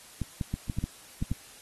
clicks, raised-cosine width 5 ms, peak -17 dBFS, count 8, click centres 0.217 / 0.412 / 0.54 / 0.698 / 0.786 / 0.84 / 1.225 / 1.316 s, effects white hiss -51 dBFS RMS until 1.61 s + AAC 32 kbps

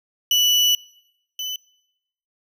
35% pulse tone pair in turn, 2960 / 3005 Hz, F#7 / F#7, 0 / +26 cents, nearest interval unison, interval 26 cents, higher second, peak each -13 / -24 dBFS, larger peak first, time 0.31-0.75 / 1.39-1.56 s, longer first, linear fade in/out 2 ms, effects noise-tail reverb RT60 0.9 s tail -25 dB re dry

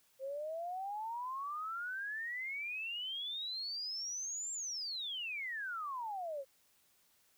sine exponential two-way sweep, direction up then down, 523.3 to 7459 to 523.3 Hz, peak -38 dBFS, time 0.19-6.45 s, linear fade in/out 50 ms, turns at 4.52 s, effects white hiss -71 dBFS RMS until 7.37 s

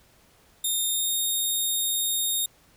10% pulse tone with pitch glide, 3664 to 3702 Hz, A#7 to A#7, -31 to -13 cents, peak -17 dBFS, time 0.64-2.46 s, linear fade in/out 5 ms, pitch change +18 cents, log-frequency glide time 0.89-1.16 s, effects pink hiss -59 dBFS RMS until 2.76 s

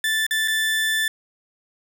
30% pulse tone with dropouts, 1760 Hz, A6, in tune, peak -17 dBFS, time 0.04-1.08 s, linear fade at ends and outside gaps 2 ms, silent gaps 0.266-0.309 / 0.477-0.481 s, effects none

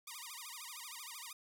5% pulse tone with vibrato, 1071 Hz, C6, 40 cents sharp, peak -34 dBFS, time 0.07-1.33 s, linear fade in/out 5 ms, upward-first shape sine, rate 13 Hz, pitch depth 260 cents each way, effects none

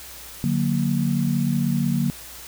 sine chord, D augmented, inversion none, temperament equal with one note detuned, 146.83 / 182.56 / 233.1 Hz, D3 / F#3 / A#3, 0 / -23 / 0 cents, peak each -23 / -24 / -23 dBFS, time 0.44-2.1 s, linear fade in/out 0 ms, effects added 60 Hz sine -49 dBFS peak until 2.47 s + white hiss -40 dBFS RMS until 2.47 s

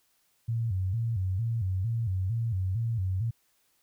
sine tone with vibrato, 103.83 Hz, G#2, in tune, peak -26 dBFS, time 0.48-3.31 s, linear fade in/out 10 ms, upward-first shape square, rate 2.2 Hz, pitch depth 180 cents each way, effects white hiss -70 dBFS RMS until 3.82 s

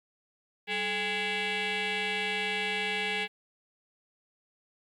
sine tone with frequency modulation, 192.2 Hz, G3, 34 cents flat, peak -26 dBFS, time 0.67-3.28 s, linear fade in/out 50 ms, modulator 621 Hz, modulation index 5, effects tanh soft clip ceiling -27 dBFS + 11-bit

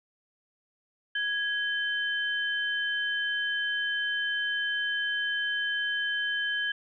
sine tone pair together, 1661.2 / 3082 Hz, G#6 / G7, 0 / -30 cents, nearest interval major seventh, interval 1070 cents, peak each -28 / -32 dBFS, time 1.15-6.72 s, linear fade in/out 5 ms, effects none

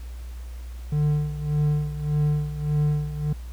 triangle tone with tremolo, 149.1 Hz, D3, 27 cents sharp, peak -16 dBFS, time 0.92-3.33 s, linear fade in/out 5 ms, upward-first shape sine, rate 1.7 Hz, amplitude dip 75%, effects added 60 Hz sine -33 dBFS peak until 3.52 s + pink hiss -52 dBFS RMS until 3.52 s

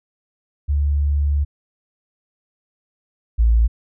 sine tone pair in turn, 72.2 / 56.75 Hz, D2 / A#1, -29 / -46 cents, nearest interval major third, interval 417 cents, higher first, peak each -15 / -11 dBFS, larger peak second, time 0.68-1.45 / 3.38-3.68 s, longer first, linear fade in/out 20 ms, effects none

